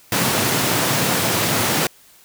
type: high-pass noise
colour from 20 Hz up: pink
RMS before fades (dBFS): -19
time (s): 0.12-1.87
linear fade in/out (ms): 2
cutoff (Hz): 100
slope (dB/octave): 48
effects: white hiss -50 dBFS RMS until 2.24 s